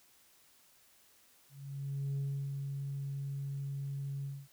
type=tone with ADSR envelope; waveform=sine; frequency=138.9 Hz; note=C#3; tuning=4 cents sharp; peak=-30 dBFS; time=1.49-4.48 s; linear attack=680 ms; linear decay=330 ms; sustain=-5 dB; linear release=240 ms; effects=tanh soft clip ceiling -31 dBFS + white hiss -65 dBFS RMS until 4.52 s